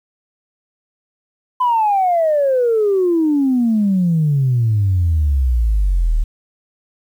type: exponential sweep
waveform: sine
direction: down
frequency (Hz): 1020 to 36.56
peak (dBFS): -11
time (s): 1.6-6.24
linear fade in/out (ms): 10
effects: tanh soft clip ceiling -8 dBFS + 8-bit